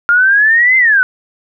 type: exponential two-way sweep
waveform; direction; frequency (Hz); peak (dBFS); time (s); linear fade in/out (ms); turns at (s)
sine; up then down; 1396.9 to 2093 to 1466; -6; 0.09-1.03; 0; 0.77
effects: none